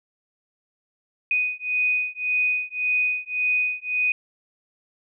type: beating tone pair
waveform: sine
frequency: 2489 / 2490.8 Hz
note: D#7 / D#7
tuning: 0 / +1 cents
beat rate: 1.8 Hz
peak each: -24 dBFS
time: 1.31-4.12 s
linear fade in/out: 2 ms
effects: none